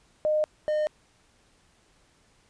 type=tone pair in turn; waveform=sine / triangle; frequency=612 / 609.2 Hz; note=D#5 / D#5; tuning=-29 / -37 cents; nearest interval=unison; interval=8 cents; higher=first; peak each=-21 dBFS; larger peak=neither; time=0.25-0.44 / 0.68-0.87 s; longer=neither; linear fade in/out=0 ms; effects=pink hiss -63 dBFS RMS until 2.49 s + resampled to 22050 Hz